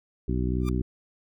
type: harmonic tone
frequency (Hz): 62.2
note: B1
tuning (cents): +13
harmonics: 1 / 2 / 3 / 4 / 5 / 6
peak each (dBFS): -27 / -30 / -32 / -33 / -34 / -35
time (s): 0.28-0.82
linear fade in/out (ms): 5
type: tone with exponential growth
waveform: sawtooth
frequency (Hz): 1189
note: D6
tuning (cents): +21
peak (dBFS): -29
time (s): 0.6-0.69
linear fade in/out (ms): 1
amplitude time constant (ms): 18
effects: none